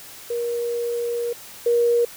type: tone pair in turn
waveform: sine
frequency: 474.1 / 474.1 Hz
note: A#4 / A#4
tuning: +29 / +29 cents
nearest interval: unison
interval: 0 cents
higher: neither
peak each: -22 / -15 dBFS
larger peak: second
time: 0.3-1.33 / 1.66-2.05 s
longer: first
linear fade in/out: 5 ms
effects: white hiss -41 dBFS RMS until 2.16 s